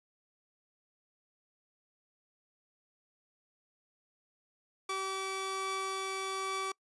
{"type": "tone pair together", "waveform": "sawtooth", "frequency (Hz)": [384.4, 1152], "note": ["G4", "D6"], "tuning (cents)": [-34, -34], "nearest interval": "octave + perfect fifth", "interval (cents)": 1900, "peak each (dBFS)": [-35, -32], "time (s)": [4.89, 6.72], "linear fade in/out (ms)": 5, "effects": ["noise-tail reverb RT60 0.1 s tail -26 dB re dry", "resampled to 24000 Hz"]}